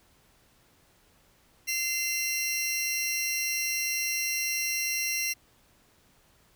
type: tone cluster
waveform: sawtooth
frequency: 2072 / 2725 / 5650 Hz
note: C7 / F7 / F8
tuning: -17 / -43 / +19 cents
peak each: -29 dBFS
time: 1.67-5.34 s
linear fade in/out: 20 ms
effects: pink hiss -63 dBFS RMS until 6.55 s

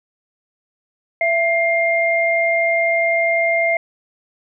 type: tone pair together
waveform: sine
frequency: 668.9 / 2112 Hz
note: E5 / C7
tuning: +25 / +16 cents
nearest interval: octave + minor sixth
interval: 1991 cents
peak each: -17 dBFS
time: 1.21-3.77 s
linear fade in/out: 2 ms
effects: none

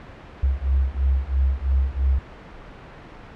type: beating tone pair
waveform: sine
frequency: 65.41 / 68.41 Hz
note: C2 / C#2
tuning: 0 / -22 cents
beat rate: 3 Hz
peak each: -21 dBFS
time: 0.43-2.19 s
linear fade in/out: 5 ms
effects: pink hiss -41 dBFS RMS until 3.35 s + low-pass 2000 Hz 12 dB/octave

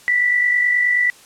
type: tone pair together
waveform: sine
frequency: 1920.6 / 1970 Hz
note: B6 / B6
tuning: -49 / -5 cents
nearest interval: unison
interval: 44 cents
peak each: -24 / -14 dBFS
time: 0.08-1.1 s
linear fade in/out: 0 ms
effects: white hiss -46 dBFS RMS until 1.25 s + low-pass 10000 Hz 12 dB/octave

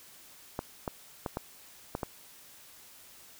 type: clicks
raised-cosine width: 1 ms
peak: -18 dBFS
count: 6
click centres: 0.591 / 0.878 / 1.262 / 1.371 / 1.951 / 2.032 s
effects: white hiss -54 dBFS RMS until 3.39 s

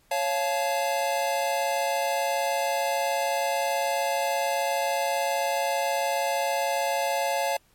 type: chord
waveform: square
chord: Db augmented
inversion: none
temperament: just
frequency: 554.4 / 693 / 866.2 Hz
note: Db5 / F5 / A5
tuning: 0 / -14 / -27 cents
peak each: -29 dBFS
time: 0.11-7.57 s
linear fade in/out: 5 ms
effects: pink hiss -63 dBFS RMS until 7.74 s + MP3 64 kbps

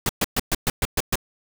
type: noise bursts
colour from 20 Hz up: pink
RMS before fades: -21 dBFS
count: 8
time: 0.06-1.156 s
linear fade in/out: 2 ms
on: 32 ms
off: 120 ms
effects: none

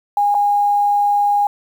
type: tone with dropouts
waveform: sine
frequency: 818 Hz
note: G#5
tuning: 26 cents flat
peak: -12 dBFS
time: 0.17-1.47 s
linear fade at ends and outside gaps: 2 ms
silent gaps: 0.344-0.349 s
effects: 7-bit

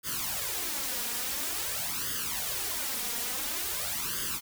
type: noise with flanger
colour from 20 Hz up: white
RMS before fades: -33 dBFS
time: 0.03-4.41 s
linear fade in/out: 50 ms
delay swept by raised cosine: 0.61 to 4.21 ms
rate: 0.48 Hz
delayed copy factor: +0.8
effects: none

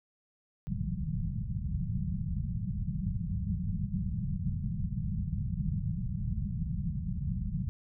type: low-pass noise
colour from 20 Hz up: white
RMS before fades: -33 dBFS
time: 0.67-7.69 s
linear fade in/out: 0 ms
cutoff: 200 Hz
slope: 96 dB/octave
effects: none

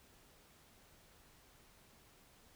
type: silence
effects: pink hiss -65 dBFS RMS until 2.55 s

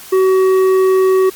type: tone with tanh clipping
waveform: sine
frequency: 377.5 Hz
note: F#4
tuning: 35 cents sharp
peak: -10 dBFS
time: 0.12-1.3 s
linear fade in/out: 10 ms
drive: 9 dB
effects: white hiss -35 dBFS RMS until 1.35 s + Opus 48 kbps

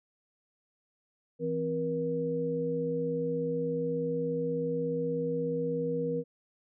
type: tone cluster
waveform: sine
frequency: 164.1 / 260.7 / 475.4 Hz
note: E3 / C4 / A#4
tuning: -8 / -6 / +34 cents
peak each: -35 / -36 / -30 dBFS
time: 1.39-6.24 s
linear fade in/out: 50 ms
effects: none

